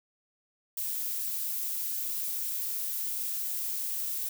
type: noise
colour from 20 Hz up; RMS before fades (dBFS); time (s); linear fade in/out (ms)
violet; -33; 0.77-4.29; 5
effects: none